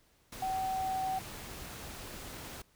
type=tone in noise; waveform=sine; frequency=759 Hz; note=F#5; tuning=44 cents sharp; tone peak=-31 dBFS; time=0.42-1.19 s; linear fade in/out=5 ms; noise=pink; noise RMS=-45 dBFS; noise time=0.32-2.62 s; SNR=+11 dB; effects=pink hiss -68 dBFS RMS until 2.75 s